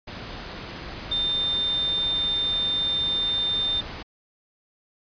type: tone in noise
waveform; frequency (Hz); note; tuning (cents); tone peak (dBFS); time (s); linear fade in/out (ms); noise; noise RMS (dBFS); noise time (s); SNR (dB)
sine; 3600; A7; +39; -22; 1.11-3.81; 10; pink; -36; 0.07-4.03; +11
effects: resampled to 11025 Hz